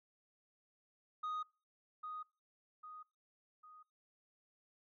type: tone with echo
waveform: sine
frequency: 1244.5 Hz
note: D#6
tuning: in tune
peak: -35 dBFS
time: 1.23-1.43 s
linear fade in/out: 10 ms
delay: 800 ms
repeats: 3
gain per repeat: -7 dB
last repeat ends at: 3.83 s
effects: noise-tail reverb RT60 0.3 s tail -25 dB re dry + tanh soft clip ceiling -37 dBFS